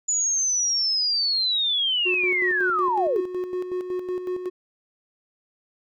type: linear sweep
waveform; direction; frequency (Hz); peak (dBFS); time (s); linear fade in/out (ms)
sine; down; 6970 to 327.1; -20; 0.08-3.21; 10
type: tone with tremolo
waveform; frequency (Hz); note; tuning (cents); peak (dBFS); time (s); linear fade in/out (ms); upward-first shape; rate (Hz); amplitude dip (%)
triangle; 364.2; F#4; -27; -22; 2.05-4.5; 20; square; 5.4; 55
effects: none